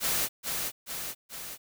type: noise with echo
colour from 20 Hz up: white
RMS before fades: -28 dBFS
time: 0-0.29 s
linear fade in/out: 50 ms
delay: 430 ms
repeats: 3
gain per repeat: -4 dB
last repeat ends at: 1.58 s
effects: none